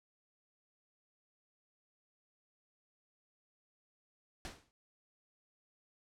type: noise with exponential decay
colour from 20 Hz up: pink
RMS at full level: -42 dBFS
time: 4.45-4.71 s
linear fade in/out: 0 ms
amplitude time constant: 56 ms
effects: low-pass 8000 Hz 12 dB/octave